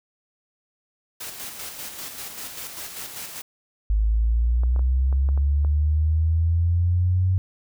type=noise with tremolo; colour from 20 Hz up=white; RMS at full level=-34 dBFS; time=1.2-3.42 s; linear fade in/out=10 ms; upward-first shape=square; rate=5.1 Hz; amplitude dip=40%
type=linear sweep; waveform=sine; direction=up; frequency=51.8 to 93.9 Hz; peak=-17 dBFS; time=3.9-7.38 s; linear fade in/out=0 ms
type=clicks; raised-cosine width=1 ms; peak=-25 dBFS; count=7; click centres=4.635 / 4.762 / 4.793 / 5.127 / 5.289 / 5.376 / 5.648 s
effects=none